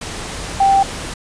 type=tone in noise; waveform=sine; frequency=784 Hz; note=G5; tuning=in tune; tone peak=-9 dBFS; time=0.6-0.83 s; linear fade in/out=5 ms; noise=pink; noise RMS=-27 dBFS; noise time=0.01-1.14 s; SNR=+15 dB; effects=resampled to 22050 Hz